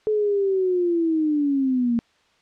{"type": "linear sweep", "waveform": "sine", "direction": "down", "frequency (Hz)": [432.6, 230], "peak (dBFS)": -18, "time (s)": [0.07, 1.99], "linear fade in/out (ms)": 0, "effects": ["white hiss -61 dBFS RMS until 2.41 s", "low-pass 4000 Hz 12 dB/octave"]}